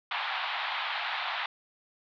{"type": "band-pass noise", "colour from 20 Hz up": "pink", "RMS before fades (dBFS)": -33, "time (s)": [0.11, 1.46], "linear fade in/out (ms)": 2, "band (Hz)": [730, 3900], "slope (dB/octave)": 48, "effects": []}